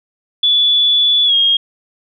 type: tone with pitch glide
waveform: sine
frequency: 3444 to 3251 Hz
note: A7 to G#7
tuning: -38 to -38 cents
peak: -9 dBFS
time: 0.43-1.57 s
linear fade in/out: 5 ms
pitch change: -100 cents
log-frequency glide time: 1.25-1.34 s
effects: none